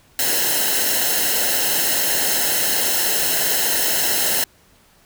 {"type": "noise with comb filter", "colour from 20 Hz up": "white", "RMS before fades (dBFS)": -19, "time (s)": [0.19, 4.44], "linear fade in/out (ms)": 2, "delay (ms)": 0.85, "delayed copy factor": -0.75, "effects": ["pink hiss -54 dBFS RMS until 5.05 s"]}